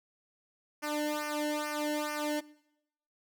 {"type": "tone with flanger", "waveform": "sawtooth", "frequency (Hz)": 299, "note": "D4", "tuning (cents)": 31, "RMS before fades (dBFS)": -33, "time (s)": [0.82, 2.41], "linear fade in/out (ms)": 20, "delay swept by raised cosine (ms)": [0.26, 0.84], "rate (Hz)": 2.3, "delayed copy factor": -1, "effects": ["noise-tail reverb RT60 0.8 s tail -21 dB re dry"]}